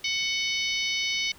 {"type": "harmonic tone with a mistuned harmonic", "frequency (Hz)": 740, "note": "F#5", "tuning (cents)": 0, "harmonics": [3, 4, 5, 6, 7, 8], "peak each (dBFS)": [-29, -31, -33, -35, -36, -37], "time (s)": [0.04, 1.32], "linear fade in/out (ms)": 5, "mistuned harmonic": 4, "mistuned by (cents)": 26, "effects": ["pink hiss -52 dBFS RMS until 1.38 s"]}